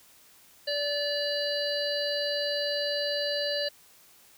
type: harmonic tone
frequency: 580 Hz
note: D5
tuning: 22 cents flat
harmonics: 1 / 3 / 5 / 7 / 8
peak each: -30 / -36 / -38 / -34 / -33 dBFS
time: 0.67-3.69 s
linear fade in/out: 10 ms
effects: white hiss -57 dBFS RMS until 4.37 s